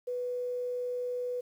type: tone with quantisation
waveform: sine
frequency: 493.9 Hz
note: B4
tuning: in tune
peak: -31 dBFS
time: 0.07-1.41 s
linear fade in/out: 10 ms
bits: 10
effects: none